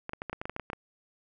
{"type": "clicks", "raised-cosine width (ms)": 0.5, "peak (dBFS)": -20, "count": 12, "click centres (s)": [0.094, 0.134, 0.219, 0.297, 0.33, 0.415, 0.455, 0.496, 0.564, 0.597, 0.701, 0.732], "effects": []}